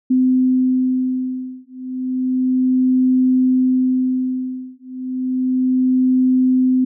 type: beating tone pair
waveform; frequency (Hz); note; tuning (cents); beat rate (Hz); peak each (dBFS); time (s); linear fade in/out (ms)
sine; 256.2 / 256.52; C4 / C4; -36 / -34; 0.32; -17; 0.1-6.85; 10
effects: none